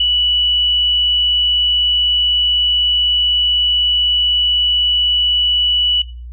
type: tone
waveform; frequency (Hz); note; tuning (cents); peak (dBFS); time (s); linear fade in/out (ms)
sine; 2952; F#7; -5; -11; 0-6.02; 5
effects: noise-tail reverb RT60 0.3 s tail -17 dB re dry + added 60 Hz sine -28 dBFS peak until 6.32 s